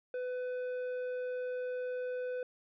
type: tone with tanh clipping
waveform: sine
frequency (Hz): 501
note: B4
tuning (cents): +25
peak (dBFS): -36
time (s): 0.14-2.43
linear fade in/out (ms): 2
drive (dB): 8
effects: none